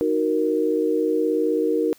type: chord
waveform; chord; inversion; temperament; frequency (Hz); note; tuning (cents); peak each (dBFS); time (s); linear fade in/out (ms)
sine; D# minor; none; equal; 311.1 / 370 / 466.2; D#4 / F#4 / A#4; 0 / 0 / 0; -23 / -25 / -21; 0.01-1.93; 0
effects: white hiss -54 dBFS RMS until 1.98 s